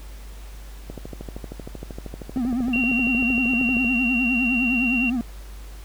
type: click train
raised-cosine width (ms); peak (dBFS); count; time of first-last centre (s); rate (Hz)
2; -20; 39; 0.9-3.846; 12.9
type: tone with vibrato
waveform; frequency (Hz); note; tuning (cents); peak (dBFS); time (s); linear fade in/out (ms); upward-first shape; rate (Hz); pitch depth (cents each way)
triangle; 246.9; B3; 0; -19; 2.36-5.21; 0; triangle; 9.8; 150
type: tone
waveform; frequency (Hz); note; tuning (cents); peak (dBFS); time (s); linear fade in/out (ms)
sine; 2751; F7; -27; -21; 2.73-5.1; 5
effects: added 50 Hz sine -36 dBFS peak until 5.84 s + pink hiss -48 dBFS RMS until 5.84 s